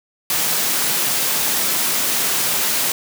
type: high-pass noise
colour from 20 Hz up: white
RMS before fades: -19 dBFS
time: 0.3-2.92 s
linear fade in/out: 2 ms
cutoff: 120 Hz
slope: 96 dB/octave
effects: none